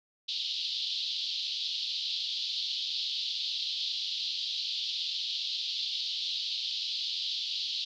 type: band-pass noise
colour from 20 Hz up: white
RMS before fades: -34 dBFS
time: 0.28-7.85 s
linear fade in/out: 10 ms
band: 3200 to 4500 Hz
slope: 48 dB/octave
effects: none